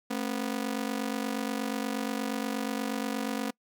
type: ring-modulated tone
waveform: sawtooth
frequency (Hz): 244.5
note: B3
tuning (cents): -17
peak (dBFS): -23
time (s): 0.1-3.51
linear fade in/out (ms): 10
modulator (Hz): 24.2
effects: noise-tail reverb RT60 0.1 s tail -26 dB re dry